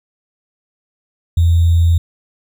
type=tone with sample-and-hold; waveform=sine; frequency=84.4 Hz; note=E2; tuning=41 cents sharp; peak=-8 dBFS; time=1.37-1.98 s; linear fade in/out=5 ms; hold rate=3675 Hz; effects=none